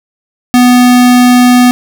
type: tone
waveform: square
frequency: 247.3 Hz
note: B3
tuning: 3 cents sharp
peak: -3 dBFS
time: 0.54-1.71 s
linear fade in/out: 0 ms
effects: none